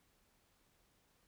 silence, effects pink hiss -74 dBFS RMS until 1.27 s

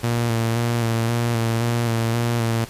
sawtooth tone with vibrato, 116.3 Hz, A#2, 4 cents flat, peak -15 dBFS, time 0.03-2.65 s, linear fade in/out 10 ms, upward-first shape square, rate 1.9 Hz, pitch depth 28 cents each way, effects pink hiss -40 dBFS RMS until 2.69 s + resampled to 32000 Hz

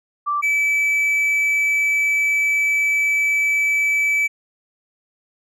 sine / triangle tone pair in turn, 1170 / 2304 Hz, D6 / D7, -7 / -34 cents, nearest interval octave, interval 1173 cents, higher second, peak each -18 / -14 dBFS, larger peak second, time 0.26-0.42 / 0.42-4.28 s, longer second, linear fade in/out 20 ms, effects none

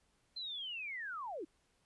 sine linear sweep, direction down, 4142 to 277.2 Hz, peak -40 dBFS, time 0.36-1.45 s, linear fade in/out 10 ms, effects pink hiss -75 dBFS RMS until 1.85 s + resampled to 24000 Hz

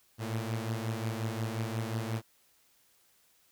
sawtooth beating tone pair, 110.3 / 115.9 Hz, A2 / A#2, +5 / -10 cents, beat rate 5.6 Hz, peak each -30 / -33 dBFS, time 0.18-2.22 s, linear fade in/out 50 ms, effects white hiss -67 dBFS RMS until 3.51 s

